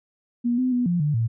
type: tone with pitch steps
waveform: sine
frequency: 239.7 / 254.9 / 245.6 / 174.6 / 148.4 / 114.2 Hz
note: A#3 / C4 / B3 / F3 / D3 / A#2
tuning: +48 / -45 / -9 / 0 / +18 / -35 cents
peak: -19 dBFS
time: 0.44-1.28 s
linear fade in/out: 20 ms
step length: 140 ms
effects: none